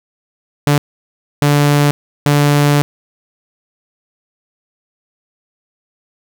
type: tone bursts at uneven times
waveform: sawtooth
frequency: 145.3 Hz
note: D3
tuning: 18 cents flat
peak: -5 dBFS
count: 3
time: 0.67-0.78 / 1.42-1.91 / 2.26-2.82 s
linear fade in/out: 0 ms
effects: none